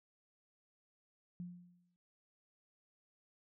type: tone with exponential decay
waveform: sine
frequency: 176.7 Hz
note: F3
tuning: 21 cents sharp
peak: -40 dBFS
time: 1.4-1.96 s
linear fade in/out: 0 ms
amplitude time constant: 120 ms
effects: none